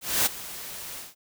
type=noise with ADSR envelope; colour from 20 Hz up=white; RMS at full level=-21 dBFS; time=0.01-1.15 s; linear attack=250 ms; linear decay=17 ms; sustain=-17 dB; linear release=170 ms; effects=none